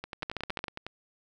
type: two click trains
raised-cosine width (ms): 0.3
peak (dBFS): -16 / -21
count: 7 / 10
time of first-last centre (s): 0.23-0.641 / 0.04-0.866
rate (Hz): 14.6 / 10.9
effects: none